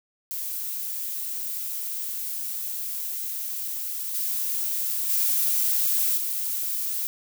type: noise with level steps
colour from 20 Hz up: violet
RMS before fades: -31 / -27 / -23 / -28 dBFS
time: 0.31-7.07 s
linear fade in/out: 0 ms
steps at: 4.14 / 5.09 / 6.17 s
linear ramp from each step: 10 ms
effects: none